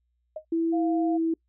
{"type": "tone with exponential decay", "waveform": "sine", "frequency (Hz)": 622, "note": "D#5", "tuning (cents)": -1, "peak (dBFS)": -28, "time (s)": [0.36, 0.45], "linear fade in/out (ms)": 5, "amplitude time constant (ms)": 19}
{"type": "tone with pitch glide", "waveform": "sine", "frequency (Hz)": [330, 327], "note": ["E4", "E4"], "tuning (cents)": [2, -14], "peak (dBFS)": -22, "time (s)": [0.52, 1.34], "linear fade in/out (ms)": 5, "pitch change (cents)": -16, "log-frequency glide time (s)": [0.74, 0.84]}
{"type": "tone", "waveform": "sine", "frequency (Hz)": 698.5, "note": "F5", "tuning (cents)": 0, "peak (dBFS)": -30, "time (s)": [0.72, 1.18], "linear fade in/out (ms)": 20}
{"effects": ["noise-tail reverb RT60 0.1 s tail -26 dB re dry", "added 60 Hz sine -70 dBFS peak until 1.48 s"]}